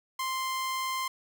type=tone; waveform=sawtooth; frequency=1046.5 Hz; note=C6; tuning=in tune; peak=-26 dBFS; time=0.19-1.08 s; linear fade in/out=5 ms; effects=none